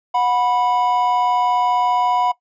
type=tone pair together; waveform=triangle; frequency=730 / 984.6 Hz; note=F#5 / B5; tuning=-24 / -6 cents; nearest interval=perfect fourth; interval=518 cents; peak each=-16 dBFS; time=0.14-2.32 s; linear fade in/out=10 ms; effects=noise-tail reverb RT60 0.1 s tail -18 dB re dry + resampled to 16000 Hz